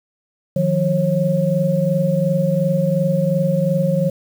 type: tone cluster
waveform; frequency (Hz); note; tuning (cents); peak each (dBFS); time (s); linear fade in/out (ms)
sine; 156.1 / 178.9 / 543; D#3 / F3 / C#5; +6 / +42 / -36; -19; 0.56-4.1; 5
effects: 7-bit